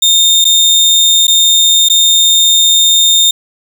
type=tone with dropouts; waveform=30% pulse; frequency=3641 Hz; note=A#7; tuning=41 cents flat; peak=-3 dBFS; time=0.02-3.31 s; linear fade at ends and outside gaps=5 ms; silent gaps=0.444-0.451 / 1.27-1.279 / 1.887-1.898 s; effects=none